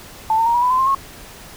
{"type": "tone with pitch steps", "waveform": "sine", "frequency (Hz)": [880, 907.4, 935.6, 964.6, 994.6, 1025.6, 1057.4, 1090.3], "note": ["A5", "A#5", "A#5", "B5", "B5", "C6", "C6", "C#6"], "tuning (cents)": [0, -47, 6, -41, 12, -35, 18, -29], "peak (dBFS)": -13, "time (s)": [0.3, 0.948], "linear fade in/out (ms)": 2, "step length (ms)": 81, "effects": ["pink hiss -39 dBFS RMS until 1.56 s"]}